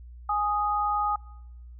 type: tone pair together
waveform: sine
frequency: 830.6 / 1244.5 Hz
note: G#5 / D#6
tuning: 0 / 0 cents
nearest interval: perfect fifth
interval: 700 cents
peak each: -26 dBFS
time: 0.29-1.16 s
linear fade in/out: 5 ms
effects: noise-tail reverb RT60 1.0 s tail -25 dB re dry + added 60 Hz sine -42 dBFS peak until 1.79 s

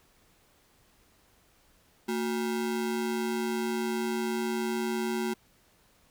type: ring-modulated tone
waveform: square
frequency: 295.6 Hz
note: D4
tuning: 11 cents sharp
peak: -26 dBFS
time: 2.08-5.34 s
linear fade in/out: 10 ms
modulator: 69.9 Hz
effects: pink hiss -64 dBFS RMS until 6.1 s

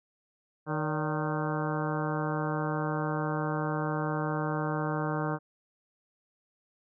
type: harmonic tone with a mistuned harmonic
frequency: 154.1 Hz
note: D#3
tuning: 16 cents flat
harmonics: 1 / 2 / 3 / 4 / 5 / 6 / 7 / 8 / 9 / 10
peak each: -32 / -35 / -37 / -38 / -39 / -40 / -40 / -41 / -42 / -42 dBFS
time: 0.66-5.39 s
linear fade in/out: 50 ms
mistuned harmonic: 4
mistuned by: -83 cents
effects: none

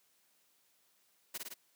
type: noise with echo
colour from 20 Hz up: white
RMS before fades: -40 dBFS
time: 1.34-1.38 s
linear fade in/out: 10 ms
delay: 54 ms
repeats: 3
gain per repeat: -2 dB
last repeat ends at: 1.542 s
effects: white hiss -72 dBFS RMS until 1.75 s + high-pass 150 Hz 12 dB/octave

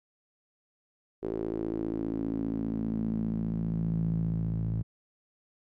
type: tone with band-pass filter sweep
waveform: sawtooth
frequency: 55 Hz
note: A1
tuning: in tune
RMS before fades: -31 dBFS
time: 1.22-4.83 s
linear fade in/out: 20 ms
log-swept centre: 390 to 130 Hz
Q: 4.6
effects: none

